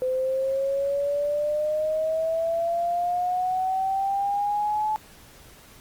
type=exponential sweep; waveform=sine; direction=up; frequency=510 to 864 Hz; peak=-22 dBFS; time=0.02-4.96 s; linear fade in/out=0 ms; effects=pink hiss -50 dBFS RMS until 5.8 s + Opus 32 kbps